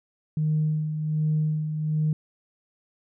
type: tone with tremolo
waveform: sine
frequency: 154.2 Hz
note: D#3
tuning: 15 cents flat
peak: -19 dBFS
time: 0.37-2.13 s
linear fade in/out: 2 ms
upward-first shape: sine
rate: 1.3 Hz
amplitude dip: 55%
effects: tanh soft clip ceiling -16 dBFS